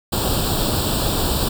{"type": "noise with comb filter", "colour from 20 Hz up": "pink", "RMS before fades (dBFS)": -20, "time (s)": [0.12, 1.49], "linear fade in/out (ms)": 10, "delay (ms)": 0.24, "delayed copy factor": 0.85, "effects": []}